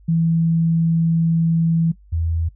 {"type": "tone pair in turn", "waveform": "sine", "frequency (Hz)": [164.81, 82.41], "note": ["E3", "E2"], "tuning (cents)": [0, 0], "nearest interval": "octave", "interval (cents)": 1200, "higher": "first", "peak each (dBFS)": [-14, -18], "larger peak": "first", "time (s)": [[0.08, 1.92], [2.12, 2.49]], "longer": "first", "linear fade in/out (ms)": 10, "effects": ["noise-tail reverb RT60 0.1 s tail -17 dB re dry", "added 50 Hz sine -45 dBFS peak until 2.55 s"]}